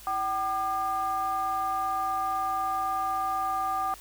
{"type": "ring-modulated tone", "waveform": "triangle", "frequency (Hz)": 218, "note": "A3", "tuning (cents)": -16, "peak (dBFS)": -21, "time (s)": [0.07, 3.94], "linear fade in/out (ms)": 0, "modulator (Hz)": 985, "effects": ["added 50 Hz sine -52 dBFS peak until 4 s", "white hiss -49 dBFS RMS until 4 s"]}